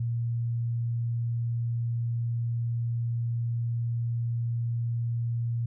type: tone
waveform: sine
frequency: 117.4 Hz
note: A#2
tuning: 13 cents sharp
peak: -26 dBFS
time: 0-5.66 s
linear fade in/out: 5 ms
effects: none